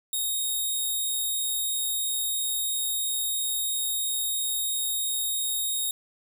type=tone; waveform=5% pulse; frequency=3729 Hz; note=A#7; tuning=in tune; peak=-18 dBFS; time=0.13-5.91 s; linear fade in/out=2 ms; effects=none